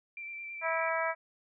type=tone with vibrato; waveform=sine; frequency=2349 Hz; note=D7; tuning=in tune; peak=-39 dBFS; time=0.17-0.89 s; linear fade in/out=2 ms; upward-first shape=square; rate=9.3 Hz; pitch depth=14 cents each way
type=harmonic tone; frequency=326.3 Hz; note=E4; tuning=18 cents flat; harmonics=2 / 3 / 4 / 5 / 6 / 7; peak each=-33 / -35 / -36 / -37 / -38 / -38 dBFS; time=0.61-1.15 s; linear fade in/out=50 ms
effects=none

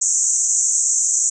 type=band-pass noise; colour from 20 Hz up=white; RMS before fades=-18 dBFS; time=0.01-1.3 s; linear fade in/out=10 ms; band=6200 to 7800 Hz; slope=96 dB/octave; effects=none

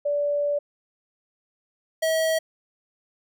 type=tone pair in turn; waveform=sine / square; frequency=580 / 642.5 Hz; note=D5 / E5; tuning=-22 / -45 cents; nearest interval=major second; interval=177 cents; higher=second; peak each=-21 dBFS; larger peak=neither; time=0.05-0.59 / 2.02-2.39 s; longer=first; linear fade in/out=10 ms; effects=none

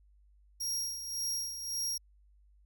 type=tone with tremolo; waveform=sawtooth; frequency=5610 Hz; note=F8; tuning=7 cents sharp; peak=-29 dBFS; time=0.6-1.98 s; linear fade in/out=10 ms; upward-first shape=sine; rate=1.8 Hz; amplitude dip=60%; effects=added 50 Hz sine -60 dBFS peak until 2.65 s

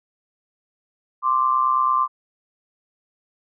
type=tone pair together; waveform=sine; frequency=1045.8 / 1174.7 Hz; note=C6 / D6; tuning=-1 / 0 cents; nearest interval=major second; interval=201 cents; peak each=-19 dBFS; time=1.22-2.08 s; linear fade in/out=50 ms; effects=none

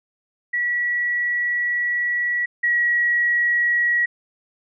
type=tone pair in turn; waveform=sine; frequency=1936 / 1916 Hz; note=B6 / A#6; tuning=-35 / +47 cents; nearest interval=unison; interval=18 cents; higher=first; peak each=-19 / -16 dBFS; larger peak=second; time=0.53-2.46 / 2.63-4.06 s; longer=first; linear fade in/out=10 ms; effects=none

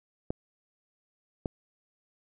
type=clicks; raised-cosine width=2 ms; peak=-17 dBFS; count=2; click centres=0.305 / 1.458 s; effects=none

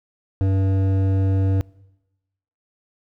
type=tone with hard clipping; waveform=sine; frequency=96.2 Hz; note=G2; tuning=32 cents flat; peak=-18 dBFS; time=0.41-1.61 s; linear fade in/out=0 ms; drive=11 dB; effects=noise-tail reverb RT60 1.0 s tail -24 dB re dry

